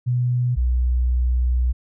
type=tone pair in turn; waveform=sine; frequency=123.47 / 61.73 Hz; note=B2 / B1; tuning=0 / 0 cents; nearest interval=octave; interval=1200 cents; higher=first; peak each=-17 / -16 dBFS; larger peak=second; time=0.06-0.56 / 0.56-1.73 s; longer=second; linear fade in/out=20 ms; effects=none